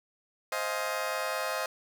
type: chord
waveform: 20% pulse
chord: F minor seventh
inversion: second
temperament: just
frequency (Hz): 523.8 / 628.6 / 698.5 / 838.1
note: C5 / Eb5 / F5 / Ab5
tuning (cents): +2 / +18 / 0 / +16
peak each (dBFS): -30 / -29 / -33 / -35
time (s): 0.52-1.66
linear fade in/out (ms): 2
effects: none